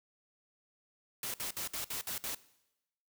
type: noise bursts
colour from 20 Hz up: white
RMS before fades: -38 dBFS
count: 7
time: 1.23-2.348 s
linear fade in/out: 2 ms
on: 110 ms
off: 58 ms
effects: noise-tail reverb RT60 0.9 s tail -19 dB re dry